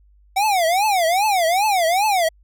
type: tone with vibrato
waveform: square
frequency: 749 Hz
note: F#5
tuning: 21 cents sharp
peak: -16 dBFS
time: 0.36-2.29 s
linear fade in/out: 10 ms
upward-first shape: triangle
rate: 2.5 Hz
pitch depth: 290 cents each way
effects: added 50 Hz sine -50 dBFS peak until 2.43 s